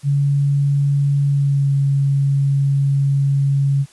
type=tone with pitch glide; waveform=sine; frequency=141.3 to 139.03 Hz; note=C#3 to C#3; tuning=+34 to +5 cents; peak=-13 dBFS; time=0.03-3.86 s; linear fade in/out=50 ms; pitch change=-29 cents; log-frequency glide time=1.27-1.72 s; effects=white hiss -49 dBFS RMS until 3.92 s + resampled to 24000 Hz